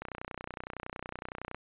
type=click train; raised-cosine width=0.5 ms; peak=-23 dBFS; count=48; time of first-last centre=0.02-1.546 s; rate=30.8 Hz; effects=resampled to 8000 Hz